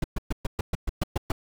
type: noise bursts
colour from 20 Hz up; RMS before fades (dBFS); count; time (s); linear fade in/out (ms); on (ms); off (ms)
brown; -24; 10; 0.02-1.32; 5; 22; 120
effects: none